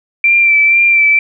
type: tone with vibrato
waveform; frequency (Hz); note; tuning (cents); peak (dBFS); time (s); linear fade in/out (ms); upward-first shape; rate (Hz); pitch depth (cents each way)
sine; 2349; D7; 0; -6; 0.24-1.19; 2; sine; 2.1; 28
effects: none